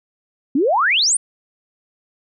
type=exponential sweep; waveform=sine; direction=up; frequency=249.7 to 9956 Hz; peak=-13 dBFS; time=0.55-1.17 s; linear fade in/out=5 ms; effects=none